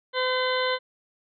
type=harmonic tone; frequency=510 Hz; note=C5; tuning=44 cents flat; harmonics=1 / 2 / 3 / 4 / 6 / 7 / 8; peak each=-26 / -29 / -31 / -32 / -34 / -34 / -35 dBFS; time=0.13-0.79 s; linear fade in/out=50 ms; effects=none